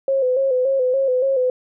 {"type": "tone with vibrato", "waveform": "sine", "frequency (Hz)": 523, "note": "C5", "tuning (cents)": -1, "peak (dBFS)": -15, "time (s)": [0.08, 1.5], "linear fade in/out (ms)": 2, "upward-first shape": "square", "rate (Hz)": 3.5, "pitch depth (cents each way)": 58, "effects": []}